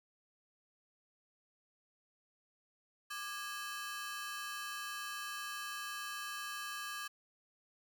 sawtooth ring-modulated tone, 1419 Hz, F6, 27 cents sharp, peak -34 dBFS, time 3.1-7.08 s, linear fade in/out 10 ms, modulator 234 Hz, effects none

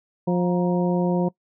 harmonic tone with a mistuned harmonic, 177.4 Hz, F3, 27 cents sharp, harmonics 1 / 2 / 3 / 4 / 5, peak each -20 / -25 / -27 / -33 / -32 dBFS, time 0.27-1.29 s, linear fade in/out 10 ms, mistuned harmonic 5, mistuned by +97 cents, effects noise-tail reverb RT60 0.1 s tail -22 dB re dry

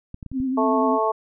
clicks, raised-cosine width 5 ms, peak -22 dBFS, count 5, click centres 0.144 / 0.228 / 0.263 / 0.317 / 0.402 s
sine tone with vibrato, 261.6 Hz, C4, in tune, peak -21 dBFS, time 0.32-0.99 s, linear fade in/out 50 ms, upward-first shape sine, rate 10 Hz, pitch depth 43 cents each way
harmonic tone, 219.5 Hz, A3, 4 cents flat, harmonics 2 / 3 / 4 / 5, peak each -24 / -24 / -24 / -24 dBFS, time 0.57-1.12 s, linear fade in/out 10 ms
effects none

